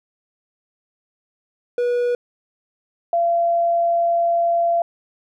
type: tone pair in turn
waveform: triangle / sine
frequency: 485.6 / 682.8 Hz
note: B4 / F5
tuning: -29 / -39 cents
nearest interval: tritone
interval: 590 cents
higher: second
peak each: -15 dBFS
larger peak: neither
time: 1.78-2.15 / 3.13-4.82 s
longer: second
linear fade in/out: 2 ms
effects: none